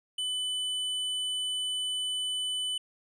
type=tone; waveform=square; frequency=3000 Hz; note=F#7; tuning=23 cents sharp; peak=-30 dBFS; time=0.18-2.78 s; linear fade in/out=5 ms; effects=resampled to 22050 Hz